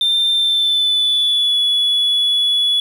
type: tone with pitch glide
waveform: sine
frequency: 3587 to 3405 Hz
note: A7 to G#7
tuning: +33 to +42 cents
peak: -11 dBFS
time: 0.01-2.8 s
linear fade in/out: 2 ms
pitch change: -91 cents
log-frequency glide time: 0.3-1.58 s
effects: tanh soft clip ceiling -10 dBFS + 7-bit